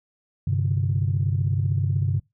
sine chord, G suspended fourth, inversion none, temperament equal, 98 / 130.81 / 146.83 Hz, G2 / C3 / D3, 0 / 0 / 0 cents, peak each -22 / -24 / -26 dBFS, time 0.47-2.2 s, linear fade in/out 5 ms, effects noise-tail reverb RT60 0.2 s tail -23 dB re dry + tanh soft clip ceiling -12 dBFS

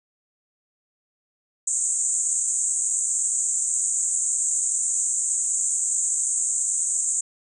pink band-pass noise, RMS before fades -24 dBFS, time 1.67-7.21 s, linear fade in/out 5 ms, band 6800 to 8500 Hz, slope 96 dB/octave, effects none

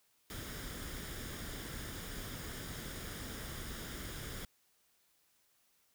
pink noise with comb filter, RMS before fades -44 dBFS, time 0.3-4.45 s, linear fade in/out 2 ms, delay 0.58 ms, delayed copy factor +0.5, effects white hiss -73 dBFS RMS until 5.94 s

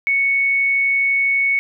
sine tone, 2217 Hz, C#7, in tune, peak -14 dBFS, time 0.07-1.59 s, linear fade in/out 0 ms, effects none

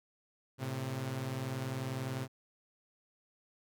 sawtooth tone pair together, 111.67 / 131.8 Hz, A2 / C3, +26 / +13 cents, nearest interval minor third, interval 287 cents, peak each -37 / -33 dBFS, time 0.58-2.28 s, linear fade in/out 50 ms, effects none

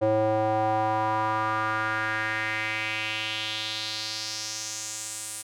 square tone with band-pass filter sweep, 108.9 Hz, A2, 17 cents flat, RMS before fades -28 dBFS, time 0.01-5.43 s, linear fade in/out 20 ms, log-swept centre 530 to 9300 Hz, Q 3.2, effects none

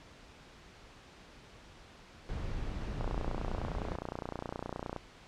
brown noise, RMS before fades -37 dBFS, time 2.29-3.96 s, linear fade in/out 0 ms
click train, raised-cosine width 1 ms, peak -23 dBFS, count 59, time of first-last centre 3.01-4.963 s, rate 29.7 Hz
effects pink hiss -55 dBFS RMS until 5.27 s + low-pass 5000 Hz 12 dB/octave

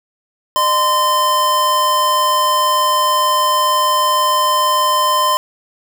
square tone pair together, 606.5 / 1033 Hz, D#5 / C6, -44 / -22 cents, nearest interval major sixth, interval 922 cents, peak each -22 / -13 dBFS, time 0.56-5.37 s, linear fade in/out 0 ms, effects none

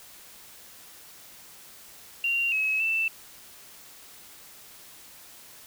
sine tone with pitch steps, 2765 / 2569 / 2660 Hz, F7 / E7 / E7, -18 / -45 / +15 cents, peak -23 dBFS, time 2.24-3.08 s, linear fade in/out 2 ms, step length 280 ms, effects white hiss -49 dBFS RMS until 5.66 s

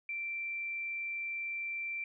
sine tone, 2349 Hz, D7, in tune, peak -35 dBFS, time 0.09-2.04 s, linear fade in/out 2 ms, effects none

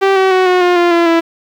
sawtooth tone with pitch steps, 389.3 / 380.6 / 372.1 / 363.9 / 355.8 / 347.8 / 340.1 / 332.5 Hz, G4 / F#4 / F#4 / F#4 / F4 / F4 / F4 / E4, -12 / +49 / +10 / -29 / +32 / -7 / -46 / +15 cents, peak -4 dBFS, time 0.01-1.21 s, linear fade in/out 20 ms, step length 150 ms, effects low-pass 3000 Hz 12 dB/octave + 7-bit

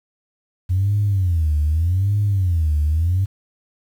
sine tone with vibrato, 88 Hz, F2, 14 cents sharp, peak -14 dBFS, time 0.69-3.26 s, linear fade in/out 20 ms, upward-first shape sine, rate 0.83 Hz, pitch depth 280 cents each way, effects tanh soft clip ceiling -11 dBFS + 8-bit

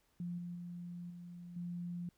sine tone with level steps, 174.61 Hz, F3, in tune, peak -38 / -41 / -43 / -47 / -39 dBFS, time 0.2-2.09 s, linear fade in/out 2 ms, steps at 0.38 / 0.55 / 1.1 / 1.56 s, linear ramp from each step 5 ms, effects pink hiss -75 dBFS RMS until 2.17 s

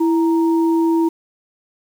sine tone pair together, 330.2 / 932.3 Hz, E4 / A#5, +3 / 0 cents, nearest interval octave + tritone, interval 1797 cents, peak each -13 / -24 dBFS, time 0-1.09 s, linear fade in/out 10 ms, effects 7-bit

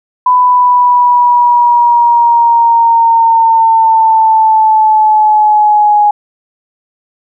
sine linear sweep, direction down, 1000 to 830.6 Hz, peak -4 dBFS, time 0.26-6.11 s, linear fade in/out 5 ms, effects none

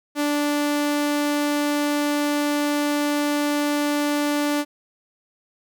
sawtooth tone, 292.6 Hz, D4, 6 cents flat, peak -16 dBFS, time 0.15-4.65 s, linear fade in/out 50 ms, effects none

